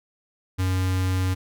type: tone with notch filter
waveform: square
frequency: 93 Hz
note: F#2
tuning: 9 cents sharp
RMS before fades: -23 dBFS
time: 0.58-1.35 s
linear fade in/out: 20 ms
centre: 590 Hz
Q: 1.4
effects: none